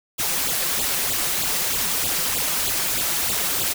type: noise with flanger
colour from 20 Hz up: white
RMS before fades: -23 dBFS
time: 0.18-3.74 s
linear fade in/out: 20 ms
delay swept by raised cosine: 0.25 to 5.95 ms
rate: 3.2 Hz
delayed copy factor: +0.95
effects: none